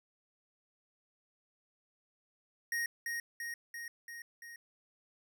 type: tone with echo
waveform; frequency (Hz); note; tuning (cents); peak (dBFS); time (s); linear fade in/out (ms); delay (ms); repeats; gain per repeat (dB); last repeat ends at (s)
square; 1869; A#6; +4; -33; 2.72-2.86; 2; 340; 5; -3; 4.56
effects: none